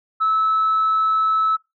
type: tone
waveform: sine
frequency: 1303 Hz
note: E6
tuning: 20 cents flat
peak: -14 dBFS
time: 0.2-1.57 s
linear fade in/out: 20 ms
effects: noise-tail reverb RT60 0.2 s tail -23 dB re dry + tanh soft clip ceiling -12 dBFS